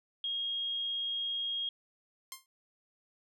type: tone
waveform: sine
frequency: 3261 Hz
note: G#7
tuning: 32 cents flat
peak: -32 dBFS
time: 0.24-1.69 s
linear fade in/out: 2 ms
type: tone with exponential decay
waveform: 5% pulse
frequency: 1056 Hz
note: C6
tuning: 16 cents sharp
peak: -26 dBFS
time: 2.32-2.46 s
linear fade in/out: 1 ms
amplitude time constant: 30 ms
effects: none